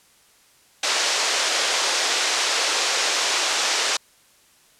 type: band-pass noise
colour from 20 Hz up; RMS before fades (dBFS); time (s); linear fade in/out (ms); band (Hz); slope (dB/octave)
white; -22; 0.83-3.97; 5; 390 to 6700; 24
effects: white hiss -56 dBFS RMS until 4.79 s + low-pass 11000 Hz 12 dB/octave